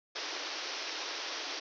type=band-pass noise; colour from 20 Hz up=white; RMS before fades=-39 dBFS; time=0.15-1.6 s; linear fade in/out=10 ms; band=280 to 5900 Hz; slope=96 dB/octave; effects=none